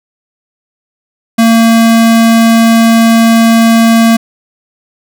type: tone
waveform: square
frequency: 227.9 Hz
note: A#3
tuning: 39 cents flat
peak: -4 dBFS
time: 1.38-4.17 s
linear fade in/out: 10 ms
effects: none